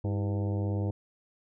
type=harmonic tone with a mistuned harmonic; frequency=100 Hz; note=G2; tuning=35 cents sharp; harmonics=1 / 2 / 3 / 4 / 5 / 6 / 7 / 8 / 9; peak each=-28 / -37 / -37 / -42 / -41 / -46 / -48 / -51 / -52 dBFS; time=0.04-0.91 s; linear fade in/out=5 ms; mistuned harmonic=3; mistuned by=+96 cents; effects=none